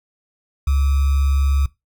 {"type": "tone with sample-and-hold", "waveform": "sine", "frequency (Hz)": 69.3, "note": "C#2", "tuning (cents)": 0, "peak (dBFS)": -14, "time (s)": [0.67, 1.66], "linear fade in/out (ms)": 5, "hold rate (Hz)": 1225, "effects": ["noise-tail reverb RT60 0.2 s tail -20 dB re dry"]}